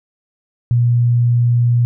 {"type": "tone", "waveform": "sine", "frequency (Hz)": 120, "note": "B2", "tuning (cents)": -49, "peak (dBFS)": -10, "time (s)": [0.71, 1.85], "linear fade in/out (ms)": 0, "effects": []}